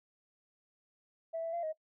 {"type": "tone with pitch steps", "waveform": "sine", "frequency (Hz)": [657, 661, 685, 628], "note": ["E5", "E5", "F5", "D#5"], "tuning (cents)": [-6, 5, -34, 16], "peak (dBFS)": -33, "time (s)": [1.33, 1.73], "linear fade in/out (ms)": 20, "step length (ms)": 100, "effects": ["noise-tail reverb RT60 0.1 s tail -19 dB re dry", "tanh soft clip ceiling -29 dBFS"]}